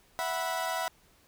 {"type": "chord", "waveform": "30% pulse", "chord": "E suspended second", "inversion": "none", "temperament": "equal with one note detuned", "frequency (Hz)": [659.3, 740, 983.8], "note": ["E5", "F#5", "B5"], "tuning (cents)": [0, 0, -7], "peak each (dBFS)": -32, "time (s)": [0.19, 0.88], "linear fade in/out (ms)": 0, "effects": ["pink hiss -63 dBFS RMS until 1.27 s"]}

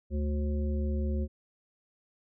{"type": "harmonic tone with a mistuned harmonic", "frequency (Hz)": 72.9, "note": "D2", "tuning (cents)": -12, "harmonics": [1, 3, 5, 7], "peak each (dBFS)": [-28, -35, -40, -43], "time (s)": [0.1, 1.28], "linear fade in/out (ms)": 50, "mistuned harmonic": 7, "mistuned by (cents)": 78, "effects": []}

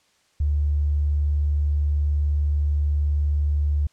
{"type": "tone with tanh clipping", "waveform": "triangle", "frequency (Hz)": 73.42, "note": "D2", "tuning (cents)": 0, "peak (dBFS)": -18, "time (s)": [0.4, 3.87], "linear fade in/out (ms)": 5, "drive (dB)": 3, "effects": ["white hiss -63 dBFS RMS until 3.92 s", "low-pass 7000 Hz 12 dB/octave"]}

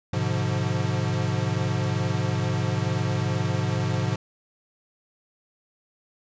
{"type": "chord", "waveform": "square", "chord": "G# diminished seventh", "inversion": "none", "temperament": "equal with one note detuned", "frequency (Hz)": [103.83, 126.07, 146.83, 174.61], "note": ["G#2", "B2", "D3", "F3"], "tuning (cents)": [0, 36, 0, 0], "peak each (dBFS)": [-28, -28, -32, -31], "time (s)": [0.13, 4.16], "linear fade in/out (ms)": 5, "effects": ["resampled to 16000 Hz"]}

